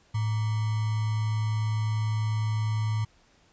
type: tone with sample-and-hold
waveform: sine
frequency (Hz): 108.6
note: A2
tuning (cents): -22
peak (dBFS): -24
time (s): 0.14-3.05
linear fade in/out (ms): 10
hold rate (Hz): 1050
effects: pink hiss -62 dBFS RMS until 3.52 s + resampled to 16000 Hz